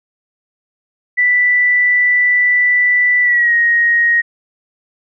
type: tone with pitch glide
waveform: sine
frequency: 1975.5 to 1877.6 Hz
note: B6 to A#6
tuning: 0 to +12 cents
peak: -9 dBFS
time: 1.17-4.22 s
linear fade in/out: 20 ms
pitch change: -88 cents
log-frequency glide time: 3.22-3.54 s
effects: none